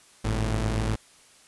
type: tone pair together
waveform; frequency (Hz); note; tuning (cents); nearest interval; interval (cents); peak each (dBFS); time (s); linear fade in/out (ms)
sawtooth; 50.97 / 110.2; G#1 / A2; -32 / +3; octave + minor second; 1335; -23; 0.24-0.96; 10
effects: white hiss -55 dBFS RMS until 1.47 s + resampled to 24000 Hz